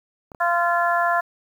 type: clicks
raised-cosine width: 1 ms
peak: -26 dBFS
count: 2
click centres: 0.318 / 0.348 s
type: harmonic tone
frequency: 345.1 Hz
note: F4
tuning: 21 cents flat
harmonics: 2 / 3 / 4 / 5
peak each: -21 / -23 / -24 / -25 dBFS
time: 0.4-1.21 s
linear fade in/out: 10 ms
effects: 8-bit